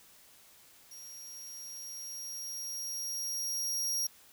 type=tone with level ramp; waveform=sawtooth; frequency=5630 Hz; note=F8; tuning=13 cents sharp; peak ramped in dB=-44 to -27 dBFS; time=0.91-4.07 s; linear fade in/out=5 ms; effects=white hiss -59 dBFS RMS until 4.32 s